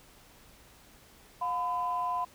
sine tone pair together, 713.5 / 1009 Hz, F5 / B5, +37 / +37 cents, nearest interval tritone, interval 600 cents, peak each -33 / -29 dBFS, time 1.41-2.25 s, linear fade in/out 10 ms, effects tanh soft clip ceiling -22 dBFS + pink hiss -57 dBFS RMS until 2.34 s

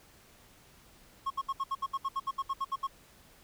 triangle tone bursts, 1087 Hz, C#6, 34 cents flat, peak -27 dBFS, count 15, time 1.26-2.872 s, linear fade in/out 10 ms, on 44 ms, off 68 ms, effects pink hiss -59 dBFS RMS until 3.43 s

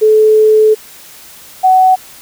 sine tone pair in turn, 432.4 / 748.7 Hz, A4 / F#5, -30 / +20 cents, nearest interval minor seventh, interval 950 cents, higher second, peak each -4 dBFS, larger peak neither, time 0.01-0.75 / 1.63-1.96 s, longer first, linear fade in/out 20 ms, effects white hiss -36 dBFS RMS until 2.21 s

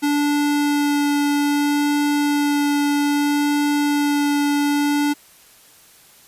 square tone with vibrato, 290.1 Hz, D4, 21 cents flat, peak -17 dBFS, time 0.02-5.14 s, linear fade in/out 20 ms, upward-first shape sine, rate 0.62 Hz, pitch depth 8 cents each way, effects white hiss -49 dBFS RMS until 6.27 s + resampled to 32000 Hz

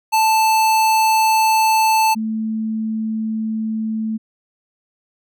square / sine tone pair in turn, 880 / 220 Hz, A5 / A3, 0 / 0 cents, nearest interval 2 octaves, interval 2400 cents, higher first, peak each -13 / -19 dBFS, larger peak first, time 0.12-2.15 / 2.15-4.18 s, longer neither, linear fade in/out 20 ms, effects none

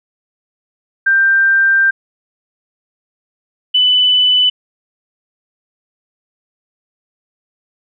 sine tone pair in turn, 1575 / 2994 Hz, G6 / F#7, +8 / +20 cents, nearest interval major seventh, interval 1112 cents, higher second, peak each -8 dBFS, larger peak neither, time 1.06-1.91 / 3.74-4.5 s, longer first, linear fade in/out 10 ms, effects none

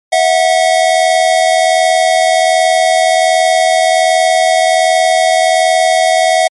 square tone pair together, 650.7 / 732 Hz, E5 / F#5, -23 / -19 cents, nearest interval major second, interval 204 cents, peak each -11 dBFS, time 0.12-6.48 s, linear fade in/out 10 ms, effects MP3 48 kbps

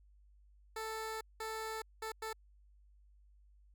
15% pulse tone bursts at uneven times, 441 Hz, A4, 4 cents sharp, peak -33 dBFS, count 4, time 0.76-1.21 / 1.4-1.82 / 2.02-2.12 / 2.22-2.33 s, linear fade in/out 5 ms, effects added 50 Hz sine -61 dBFS peak until 3.74 s

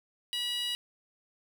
15% pulse tone with high-pass filter, 970 Hz, B5, 31 cents flat, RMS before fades -33 dBFS, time 0.33-0.75 s, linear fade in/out 0 ms, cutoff 3200 Hz, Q 3.7, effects none

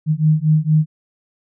sine beating tone pair, 152.9 / 157.2 Hz, D#3 / D#3, -30 / +18 cents, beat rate 4.3 Hz, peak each -15 dBFS, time 0.06-0.86 s, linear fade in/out 50 ms, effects none

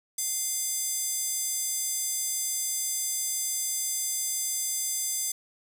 square tone with high-pass filter, 697 Hz, F5, 4 cents flat, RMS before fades -30 dBFS, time 0.18-5.32 s, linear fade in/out 5 ms, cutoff 7500 Hz, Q 2.2, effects none

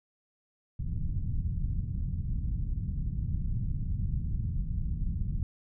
pink low-pass noise, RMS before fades -31 dBFS, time 0.79-5.43 s, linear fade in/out 2 ms, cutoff 160 Hz, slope 24 dB/octave, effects none

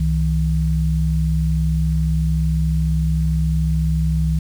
sine tone pair together, 65.68 / 159.4 Hz, C2 / D#3, +7 / +42 cents, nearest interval octave + minor third, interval 1535 cents, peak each -18 dBFS, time 0-4.39 s, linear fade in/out 5 ms, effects 7-bit

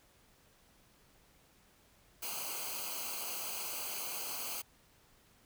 white noise with comb filter, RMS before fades -40 dBFS, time 2.22-4.62 s, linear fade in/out 10 ms, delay 0.55 ms, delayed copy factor -0.85, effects pink hiss -66 dBFS RMS until 5.45 s

